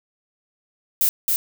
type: noise with echo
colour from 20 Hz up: violet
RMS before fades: -18 dBFS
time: 1.01-1.09 s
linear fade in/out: 0 ms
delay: 270 ms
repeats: 1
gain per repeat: -2 dB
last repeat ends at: 1.36 s
effects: none